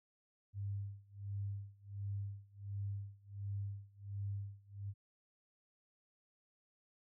sine tone with tremolo, 100 Hz, G2, 35 cents sharp, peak -37 dBFS, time 0.53-4.94 s, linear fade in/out 50 ms, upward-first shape sine, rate 1.4 Hz, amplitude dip 95%, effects none

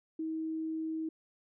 sine tone, 319.1 Hz, D#4, 44 cents sharp, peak -33 dBFS, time 0.19-1.09 s, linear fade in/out 5 ms, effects none

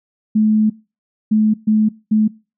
sine tone bursts at uneven times, 215.4 Hz, A3, 37 cents flat, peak -10 dBFS, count 4, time 0.35-0.7 / 1.31-1.54 / 1.67-1.89 / 2.11-2.28 s, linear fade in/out 10 ms, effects noise-tail reverb RT60 0.3 s tail -22 dB re dry

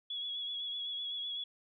sine tone with vibrato, 3366 Hz, G#7, 23 cents sharp, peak -36 dBFS, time 0.1-1.44 s, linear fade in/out 5 ms, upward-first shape triangle, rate 7.9 Hz, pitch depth 37 cents each way, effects none

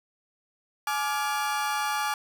35% pulse chord, D diminished, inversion second, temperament just, 845.8 / 1174.7 / 1409.6 Hz, Ab5 / D6 / F6, +31 / 0 / +16 cents, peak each -27 / -29 / -32 dBFS, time 0.87-2.14 s, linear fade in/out 2 ms, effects none

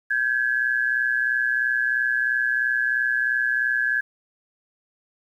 sine tone pair together, 1568 / 1691 Hz, G6 / G#6, 0 / +31 cents, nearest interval minor second, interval 131 cents, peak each -23 / -22 dBFS, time 0.1-4.01 s, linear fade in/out 10 ms, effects 9-bit

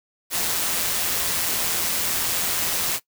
white noise with amplitude modulation, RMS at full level -22 dBFS, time 0.3-3 s, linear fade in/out 50 ms, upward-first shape sine, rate 169 Hz, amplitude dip 40%, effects noise-tail reverb RT60 0.1 s tail -20 dB re dry

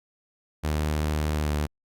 sawtooth tone with pitch glide, 76.1 to 74.53 Hz, D#2 to D2, -38 to +26 cents, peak -20 dBFS, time 0.63-1.67 s, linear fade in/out 20 ms, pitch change -36 cents, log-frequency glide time 1.37-1.5 s, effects Opus 48 kbps

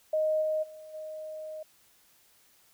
sine tone with level steps, 622.3 Hz, D#5, in tune, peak -24 / -26 / -44 / -37 dBFS, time 0.13-1.63 s, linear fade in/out 5 ms, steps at 0.41 / 0.62 / 0.93 s, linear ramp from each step 20 ms, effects white hiss -63 dBFS RMS until 2.73 s

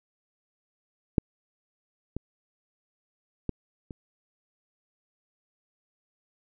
clicks, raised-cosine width 3 ms, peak -7 / -19 / -15 / -26 dBFS, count 4, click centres 1.182 / 2.166 / 3.493 / 3.908 s, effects none

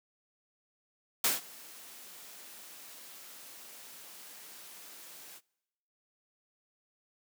white noise with ADSR envelope, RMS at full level -26 dBFS, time 1.24-5.41 s, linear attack 4 ms, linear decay 160 ms, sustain -24 dB, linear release 46 ms, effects noise-tail reverb RT60 1.0 s tail -26 dB re dry + high-pass 200 Hz 12 dB/octave

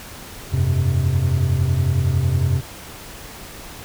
triangle chord, F suspended second, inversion none, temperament just, 87.31 / 98.22 / 130.96 Hz, F2 / G2 / C3, 0 / +4 / +2 cents, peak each -18 / -20 / -17 dBFS, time 0.52-2.61 s, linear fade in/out 20 ms, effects pink hiss -37 dBFS RMS until 3.84 s

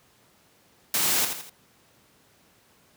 white noise with echo, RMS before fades -24 dBFS, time 0.94-1.25 s, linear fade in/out 2 ms, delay 82 ms, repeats 3, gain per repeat -7 dB, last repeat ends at 1.496 s, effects pink hiss -60 dBFS RMS until 2.96 s + high-pass 100 Hz 12 dB/octave

